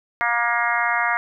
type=harmonic tone; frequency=236.6 Hz; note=A#3; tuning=26 cents sharp; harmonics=3 / 4 / 5 / 6 / 7 / 8 / 9; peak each=-26 / -26 / -26 / -26 / -26 / -26 / -26 dBFS; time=0.21-1.17 s; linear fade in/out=0 ms; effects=none